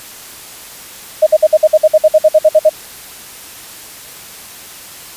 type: tone bursts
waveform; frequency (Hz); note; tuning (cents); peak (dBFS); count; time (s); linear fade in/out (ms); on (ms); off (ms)
sine; 622.3; D#5; 0; -3; 15; 1.22-2.695; 10; 47; 55
effects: white hiss -33 dBFS RMS until 5.16 s + resampled to 32000 Hz